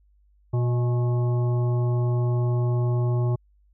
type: harmonic tone with a mistuned harmonic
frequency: 121.1 Hz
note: B2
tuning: 34 cents flat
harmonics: 1 / 3 / 5 / 7 / 9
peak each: -20 / -31 / -37 / -40 / -42 dBFS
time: 0.53-3.36 s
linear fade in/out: 10 ms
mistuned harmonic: 5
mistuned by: +41 cents
effects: added 50 Hz sine -57 dBFS peak until 3.73 s